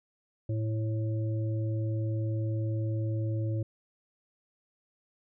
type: harmonic tone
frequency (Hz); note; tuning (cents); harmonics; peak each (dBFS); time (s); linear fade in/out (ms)
110; A2; 0; 1 / 3 / 5; -28 / -38 / -42; 0.49-3.63; 5
effects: none